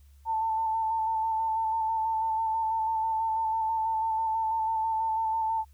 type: tone with vibrato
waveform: sine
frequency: 889 Hz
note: A5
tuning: 18 cents sharp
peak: -25 dBFS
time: 0.25-5.65 s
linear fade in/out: 50 ms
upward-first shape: square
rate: 6.1 Hz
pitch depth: 19 cents each way
effects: added 70 Hz sine -52 dBFS peak until 5.73 s + white hiss -69 dBFS RMS until 5.73 s